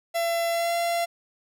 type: tone with pitch glide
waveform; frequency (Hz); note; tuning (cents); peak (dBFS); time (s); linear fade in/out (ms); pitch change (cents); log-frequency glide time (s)
45% pulse; 675 to 684; E5 to F5; +41 to -36; -23; 0.14-1.06; 20; +23; 0.51-0.74
effects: none